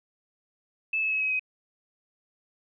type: tone with pitch steps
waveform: sine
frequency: 2618 / 2594 / 2570 / 2546 / 2523 Hz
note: E7 / E7 / E7 / D#7 / D#7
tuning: -13 / -28 / -45 / +39 / +23 cents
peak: -24 dBFS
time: 0.93-1.395 s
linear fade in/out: 5 ms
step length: 93 ms
effects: none